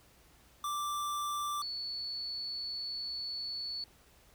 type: tone pair in turn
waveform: square / sine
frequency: 1174.7 / 4435 Hz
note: D6 / C#8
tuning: 0 / 0 cents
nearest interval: octave + major seventh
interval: 2300 cents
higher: second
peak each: -34 / -36 dBFS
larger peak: first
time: 0.64-1.62 / 1.62-3.84 s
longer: second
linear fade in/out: 2 ms
effects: added 60 Hz sine -68 dBFS peak until 4.34 s + pink hiss -63 dBFS RMS until 4.34 s